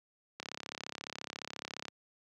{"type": "click train", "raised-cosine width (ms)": 0.2, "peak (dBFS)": -22, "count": 52, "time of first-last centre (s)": [0.4, 1.883], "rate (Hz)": 34.4, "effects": ["high-pass 150 Hz 12 dB/octave"]}